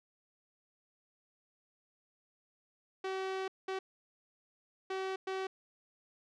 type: tone bursts at uneven times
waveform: sawtooth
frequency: 380.8 Hz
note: F#4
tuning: 50 cents sharp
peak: -31 dBFS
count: 4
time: 3.04-3.48 / 3.68-3.79 / 4.9-5.16 / 5.27-5.47 s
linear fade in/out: 5 ms
effects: low-pass 4000 Hz 12 dB/octave